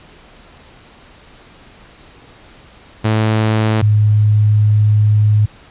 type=tone pair in turn; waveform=sawtooth / sine; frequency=109.3 / 105.7 Hz; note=A2 / G#2; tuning=-11 / +31 cents; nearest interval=minor second; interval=58 cents; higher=first; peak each=-8 dBFS; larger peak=neither; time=3.04-3.82 / 3.82-5.46 s; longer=second; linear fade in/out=10 ms; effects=pink hiss -43 dBFS RMS until 5.7 s + resampled to 8000 Hz